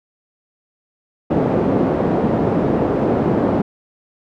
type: band-pass noise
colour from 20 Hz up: pink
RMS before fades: -17 dBFS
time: 1.3-3.62 s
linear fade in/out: 10 ms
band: 190 to 540 Hz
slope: 12 dB/octave
effects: none